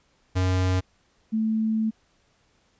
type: tone pair in turn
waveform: square / sine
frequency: 92.5 / 220 Hz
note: F#2 / A3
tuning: 0 / 0 cents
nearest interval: octave + minor third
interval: 1500 cents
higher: second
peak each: -21 dBFS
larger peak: neither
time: 0.35-0.81 / 1.32-1.91 s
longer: second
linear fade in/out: 20 ms
effects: pink hiss -65 dBFS RMS until 2.79 s + resampled to 16000 Hz